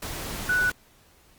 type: tone in noise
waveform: sine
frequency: 1481 Hz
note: F#6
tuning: 1 cent sharp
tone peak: -20 dBFS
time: 0.49-0.7 s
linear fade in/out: 5 ms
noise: pink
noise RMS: -34 dBFS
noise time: 0.02-0.72 s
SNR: +11 dB
effects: pink hiss -58 dBFS RMS until 1.38 s + Opus 48 kbps